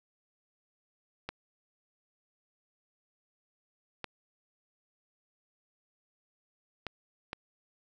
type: clicks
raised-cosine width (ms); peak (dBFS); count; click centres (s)
0.3; -20; 4; 1.29 / 4.043 / 6.867 / 7.331
effects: none